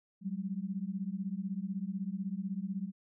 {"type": "beating tone pair", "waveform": "sine", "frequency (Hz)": [185, 201], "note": ["F#3", "G3"], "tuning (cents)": [0, 44], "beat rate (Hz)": 16, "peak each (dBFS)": [-37, -37], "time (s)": [0.21, 2.92], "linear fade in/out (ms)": 50, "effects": []}